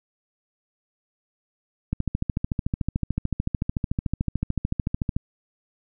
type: click train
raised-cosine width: 5 ms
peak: -11 dBFS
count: 45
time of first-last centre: 1.93-5.165 s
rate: 13.6 Hz
effects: none